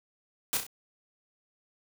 white noise with echo, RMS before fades -28 dBFS, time 0.53-0.57 s, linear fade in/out 0 ms, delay 32 ms, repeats 3, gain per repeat -6 dB, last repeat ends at 0.666 s, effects none

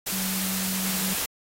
sine tone in noise, 189.2 Hz, F#3, 39 cents sharp, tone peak -29 dBFS, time 0.12-1.14 s, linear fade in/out 10 ms, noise white, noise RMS -28 dBFS, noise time 0.06-1.26 s, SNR -4 dB, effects AAC 48 kbps

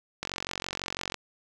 click train, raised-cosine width 0.2 ms, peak -14 dBFS, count 43, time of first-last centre 0.23-1.143 s, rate 46 Hz, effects none

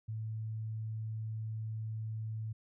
sine tone, 110 Hz, A2, in tune, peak -36 dBFS, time 0.08-2.53 s, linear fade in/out 10 ms, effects none

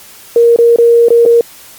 sine tone with dropouts, 468.7 Hz, A#4, 9 cents sharp, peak -3 dBFS, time 0.36-1.41 s, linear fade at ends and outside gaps 2 ms, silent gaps 0.562-0.587 / 0.761-0.785 / 1.085-1.104 / 1.253-1.26 s, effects white hiss -36 dBFS RMS until 1.78 s + Opus 48 kbps

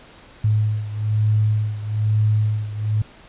sine beating tone pair, 106.7 / 107.8 Hz, G#2 / A2, +47 / -35 cents, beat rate 1.1 Hz, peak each -18 / -22 dBFS, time 0.44-3.02 s, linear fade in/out 5 ms, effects pink hiss -46 dBFS RMS until 3.28 s + resampled to 8000 Hz

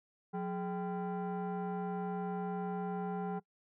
sine tone with frequency modulation, 181.2 Hz, F#3, 36 cents flat, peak -33 dBFS, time 0.33-3.4 s, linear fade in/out 20 ms, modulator 601 Hz, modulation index 1.1, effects noise-tail reverb RT60 0.1 s tail -23 dB re dry + tanh soft clip ceiling -31 dBFS

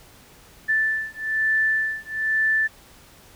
sine beating tone pair, 1760 / 1761.1 Hz, A6 / A6, 0 / +1 cents, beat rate 1.1 Hz, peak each -23 dBFS, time 0.68-2.68 s, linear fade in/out 20 ms, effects pink hiss -50 dBFS RMS until 3.35 s

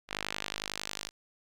sawtooth tone with band-pass filter sweep, 51 Hz, G#1, 31 cents flat, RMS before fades -39 dBFS, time 0.08-1.11 s, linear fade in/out 50 ms, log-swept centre 2600 to 5500 Hz, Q 0.97, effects none

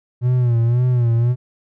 triangle tone with vibrato, 120.8 Hz, B2, 38 cents flat, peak -11 dBFS, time 0.21-1.36 s, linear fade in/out 50 ms, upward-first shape sine, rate 1.9 Hz, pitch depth 78 cents each way, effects none

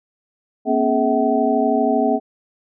sine tone cluster, 238.3 / 271 / 423.4 / 649 / 757 Hz, A#3 / C#4 / G#4 / E5 / F#5, +38 / -39 / +33 / -27 / +39 cents, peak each -21 dBFS, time 0.65-2.2 s, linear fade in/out 50 ms, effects none

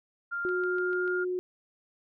sine tone with pitch glide, 1396.9 to 1411.5 Hz, F6 to F6, 0 to +18 cents, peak -30 dBFS, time 0.31-1.25 s, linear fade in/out 20 ms, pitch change +18 cents, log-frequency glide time 0.5-1.11 s
sine tone, 363.7 Hz, F#4, 30 cents flat, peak -28 dBFS, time 0.45-1.39 s, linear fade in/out 0 ms
click train, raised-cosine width 0.3 ms, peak -34 dBFS, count 5, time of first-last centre 0.49-1.078 s, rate 6.8 Hz
effects none

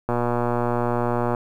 click train, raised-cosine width 1 ms, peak -9 dBFS, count 152, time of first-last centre 0.09-1.348 s, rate 120 Hz, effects 8-bit

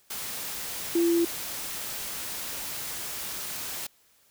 sine tone in noise, 339.2 Hz, E4, 50 cents sharp, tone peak -20 dBFS, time 0.95-1.25 s, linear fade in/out 5 ms, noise white, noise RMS -35 dBFS, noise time 0.1-3.87 s, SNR +12 dB, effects white hiss -63 dBFS RMS until 4.3 s

